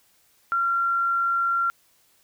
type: tone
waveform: sine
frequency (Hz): 1374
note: F6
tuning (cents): -29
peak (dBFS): -20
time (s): 0.52-1.7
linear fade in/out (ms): 0
effects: white hiss -62 dBFS RMS until 2.23 s